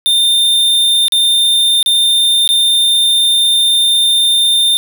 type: tone with dropouts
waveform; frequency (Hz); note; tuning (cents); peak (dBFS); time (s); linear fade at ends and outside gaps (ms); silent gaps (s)
square; 3614; A7; +46; -9; 0.06-4.77; 0; 1.082-1.122 / 1.828-1.861 / 2.476-2.49
effects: none